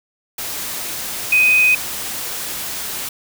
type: tone in noise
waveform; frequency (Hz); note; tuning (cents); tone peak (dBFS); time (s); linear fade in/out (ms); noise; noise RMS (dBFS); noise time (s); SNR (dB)
sine; 2504; D#7; +10; -10; 1.32-1.75; 5; white; -26; 0.38-3.09; +13
effects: none